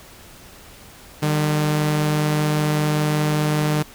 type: tone pair together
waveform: sawtooth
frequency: 151.2 / 196.33 Hz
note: D#3 / G3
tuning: -49 / +3 cents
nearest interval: perfect fourth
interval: 452 cents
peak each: -14 / -25 dBFS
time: 1.22-3.83 s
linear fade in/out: 10 ms
effects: pink hiss -44 dBFS RMS until 3.94 s